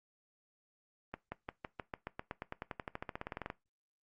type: accelerating click train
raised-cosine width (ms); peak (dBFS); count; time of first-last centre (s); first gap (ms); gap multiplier
0.5; -24; 26; 1.14-3.501; 180; 0.94
effects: noise-tail reverb RT60 0.2 s tail -20 dB re dry + Opus 32 kbps